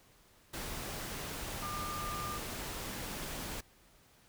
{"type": "tone in noise", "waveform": "sine", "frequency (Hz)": 1201, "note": "D6", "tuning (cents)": 38, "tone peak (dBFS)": -39, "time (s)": [1.62, 2.38], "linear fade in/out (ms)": 10, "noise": "pink", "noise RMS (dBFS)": -41, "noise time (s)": [0.53, 3.61], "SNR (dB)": -1, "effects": ["pink hiss -64 dBFS RMS until 4.28 s"]}